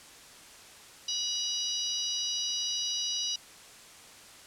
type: harmonic tone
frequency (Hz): 973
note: B5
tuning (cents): -26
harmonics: 3 / 4 / 5 / 6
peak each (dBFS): -35 / -35 / -35 / -35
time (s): 1.08-3.36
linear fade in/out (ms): 5
effects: white hiss -51 dBFS RMS until 4.46 s + low-pass 9000 Hz 12 dB/octave